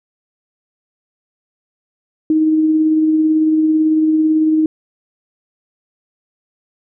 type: tone with tremolo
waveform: sine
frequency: 313.1 Hz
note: D#4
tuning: 11 cents sharp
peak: -9 dBFS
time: 2.3-4.66 s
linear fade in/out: 2 ms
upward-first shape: sine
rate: 18 Hz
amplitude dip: 25%
effects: none